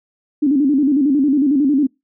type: tone with vibrato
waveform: sine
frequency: 281.3 Hz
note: C#4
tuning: 26 cents sharp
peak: -11 dBFS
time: 0.42-1.87 s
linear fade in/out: 10 ms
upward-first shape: square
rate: 11 Hz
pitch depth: 100 cents each way
effects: noise-tail reverb RT60 0.2 s tail -24 dB re dry